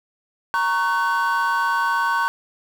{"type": "chord", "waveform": "triangle", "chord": "F# major", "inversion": "first", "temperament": "equal with one note detuned", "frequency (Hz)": [932.3, 1108.7, 1511.1], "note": ["A#5", "C#6", "F#6"], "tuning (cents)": [0, 0, 36], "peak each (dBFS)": -20, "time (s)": [0.54, 2.28], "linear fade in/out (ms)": 0, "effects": ["tanh soft clip ceiling -10 dBFS", "7-bit"]}